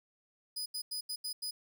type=tone bursts at uneven times; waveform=sawtooth; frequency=4978 Hz; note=D#8; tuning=in tune; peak=-33 dBFS; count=6; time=0.56-0.66 / 0.74-0.82 / 0.91-1.01 / 1.09-1.16 / 1.24-1.33 / 1.42-1.51 s; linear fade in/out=10 ms; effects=none